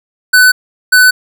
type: tone pair in turn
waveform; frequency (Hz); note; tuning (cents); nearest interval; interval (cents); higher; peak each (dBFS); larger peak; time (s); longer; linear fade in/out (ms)
square; 1501 / 1501; F#6 / F#6; +24 / +24; unison; 0; neither; -4; neither; 0.33-0.52 / 0.92-1.11; neither; 10
effects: none